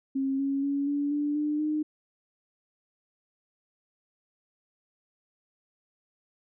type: tone with pitch steps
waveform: sine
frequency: 270 / 275.5 / 281.1 / 286.9 / 292.7 / 298.7 / 304.8 Hz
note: C#4 / C#4 / C#4 / D4 / D4 / D4 / D#4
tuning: -45 / -11 / +24 / -40 / -6 / +29 / -36 cents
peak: -25 dBFS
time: 0.15-1.83 s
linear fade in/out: 10 ms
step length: 240 ms
effects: none